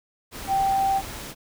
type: tone in noise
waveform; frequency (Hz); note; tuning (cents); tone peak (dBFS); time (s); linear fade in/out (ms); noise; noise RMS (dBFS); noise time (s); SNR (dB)
sine; 780; G5; -9; -19; 0.47-1.02; 50; pink; -36; 0.31-1.35; +14
effects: none